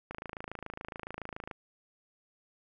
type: click train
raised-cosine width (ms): 0.5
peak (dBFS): -24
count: 39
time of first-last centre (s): 0.11-1.512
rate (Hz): 27.1
effects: none

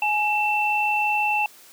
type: tone pair together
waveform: sine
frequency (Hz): 839.3 / 2677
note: G#5 / E7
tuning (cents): +18 / +26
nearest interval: octave + minor sixth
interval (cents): 2008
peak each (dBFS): -22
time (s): 0.02-1.46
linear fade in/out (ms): 2
effects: white hiss -49 dBFS RMS until 1.72 s + high-pass 200 Hz 12 dB/octave

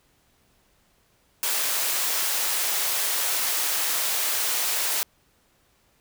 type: high-pass noise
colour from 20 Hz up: white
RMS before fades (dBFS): -25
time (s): 1.43-5.03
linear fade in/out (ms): 0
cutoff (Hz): 510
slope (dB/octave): 12
effects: pink hiss -64 dBFS RMS until 6 s

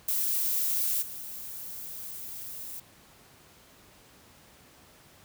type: noise with level steps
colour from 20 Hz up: violet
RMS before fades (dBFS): -28 / -40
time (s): 0.08-2.8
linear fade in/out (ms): 5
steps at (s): 1.01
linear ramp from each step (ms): 20
effects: pink hiss -56 dBFS RMS until 5.24 s + high-pass 60 Hz 12 dB/octave

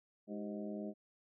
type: harmonic tone with a mistuned harmonic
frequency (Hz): 103.83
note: G#2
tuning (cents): 0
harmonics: 2 / 3 / 4 / 5 / 6 / 7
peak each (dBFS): -42 / -47 / -48 / -53 / -48 / -61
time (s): 0.27-0.94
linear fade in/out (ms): 50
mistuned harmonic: 4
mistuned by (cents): -100
effects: none

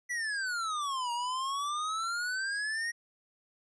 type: exponential two-way sweep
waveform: square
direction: down then up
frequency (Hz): 1985 to 942 to 1892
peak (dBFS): -32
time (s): 0.09-2.92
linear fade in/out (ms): 20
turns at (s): 1.12
effects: resampled to 22050 Hz

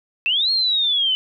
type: linear two-way sweep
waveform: sine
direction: up then down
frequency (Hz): 2600 to 4300 to 2985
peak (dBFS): -16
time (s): 0.26-1.15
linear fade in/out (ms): 0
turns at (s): 0.51
effects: none

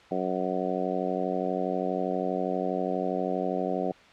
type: harmonic tone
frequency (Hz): 92.4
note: F#2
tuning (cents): -2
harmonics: 2 / 3 / 4 / 5 / 6 / 7 / 8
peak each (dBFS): -34 / -34 / -34 / -34 / -34 / -34 / -34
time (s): 0.11-3.92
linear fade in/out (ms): 5
effects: white hiss -53 dBFS RMS until 4.12 s + low-pass 3000 Hz 12 dB/octave

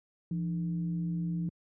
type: tone with frequency modulation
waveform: sine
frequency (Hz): 169.8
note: F3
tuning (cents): -48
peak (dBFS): -29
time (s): 0.31-1.49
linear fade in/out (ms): 2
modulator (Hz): 133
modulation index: 0.43
effects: high-pass 100 Hz 12 dB/octave

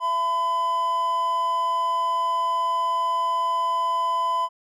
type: tone pair together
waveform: triangle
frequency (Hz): 671 / 1009.7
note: E5 / B5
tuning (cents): +31 / +38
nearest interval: perfect fifth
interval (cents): 707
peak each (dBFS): -31 / -19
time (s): 0-4.49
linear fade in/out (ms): 50
effects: none

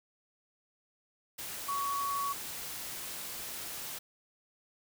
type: tone in noise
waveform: sine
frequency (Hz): 1122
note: C#6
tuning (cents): +21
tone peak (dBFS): -31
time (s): 1.68-2.33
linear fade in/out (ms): 10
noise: white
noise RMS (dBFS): -41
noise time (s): 1.38-3.99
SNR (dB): +7
effects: none

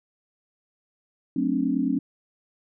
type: chord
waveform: sine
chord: D dominant seventh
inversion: first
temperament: just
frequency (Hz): 183.54 / 220.2 / 264.3 / 293.7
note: F#3 / A3 / C4 / D4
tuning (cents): -14 / +2 / +18 / 0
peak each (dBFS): -30 / -29 / -24 / -27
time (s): 1.36-1.99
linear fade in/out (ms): 5
effects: none

